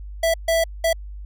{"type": "tone bursts at uneven times", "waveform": "square", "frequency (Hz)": 659.3, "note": "E5", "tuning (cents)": 0, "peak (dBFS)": -17, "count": 3, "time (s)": [[0.23, 0.34], [0.48, 0.64], [0.84, 0.93]], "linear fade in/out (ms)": 5, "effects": ["added 50 Hz sine -32 dBFS peak until 1.25 s"]}